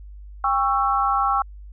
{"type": "chord", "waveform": "sine", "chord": "C# diminished", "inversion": "second", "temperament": "just", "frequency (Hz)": [798.3, 1108.7, 1330.5], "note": ["G5", "C#6", "E6"], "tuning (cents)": [31, 0, 16], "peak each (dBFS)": -22, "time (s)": [0.44, 1.42], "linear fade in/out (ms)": 2, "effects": ["added 50 Hz sine -37 dBFS peak until 1.72 s"]}